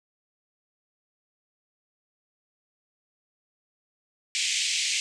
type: band-pass noise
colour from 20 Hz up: pink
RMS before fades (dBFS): -27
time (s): 4.35-5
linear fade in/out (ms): 0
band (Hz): 2200 to 8200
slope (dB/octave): 48
effects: none